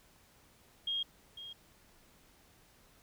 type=tone with echo; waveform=sine; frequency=3249 Hz; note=G#7; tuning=39 cents flat; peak=-32 dBFS; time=0.87-1.03 s; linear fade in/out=5 ms; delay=500 ms; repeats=1; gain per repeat=-12 dB; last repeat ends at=1.53 s; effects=pink hiss -64 dBFS RMS until 3.02 s